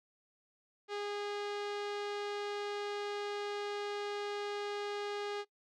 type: tone with low-pass filter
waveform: sawtooth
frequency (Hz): 410.2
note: G#4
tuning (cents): -21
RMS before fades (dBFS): -39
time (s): 0.88-5.45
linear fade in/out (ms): 50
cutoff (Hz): 4300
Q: 1.1
effects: noise-tail reverb RT60 0.1 s tail -21 dB re dry